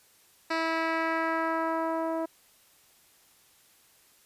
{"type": "tone with low-pass filter sweep", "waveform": "10% pulse", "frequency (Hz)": 325.7, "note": "E4", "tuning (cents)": -21, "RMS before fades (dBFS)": -29, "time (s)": [0.5, 2.26], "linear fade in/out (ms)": 10, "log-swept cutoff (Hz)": [4100, 660], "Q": 1.2, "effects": ["white hiss -61 dBFS RMS until 4.25 s", "resampled to 32000 Hz"]}